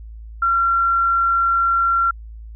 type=tone; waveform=sine; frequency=1368 Hz; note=F6; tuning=36 cents flat; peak=-14 dBFS; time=0.42-2.11 s; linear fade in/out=5 ms; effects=added 55 Hz sine -33 dBFS peak until 2.55 s